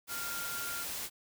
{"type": "tone in noise", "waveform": "sine", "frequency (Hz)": 1396.9, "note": "F6", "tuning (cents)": 0, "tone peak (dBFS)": -40, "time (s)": [0.08, 0.86], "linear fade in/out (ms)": 50, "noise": "white", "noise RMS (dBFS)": -39, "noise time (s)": [0.07, 1.1], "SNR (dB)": -4, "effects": []}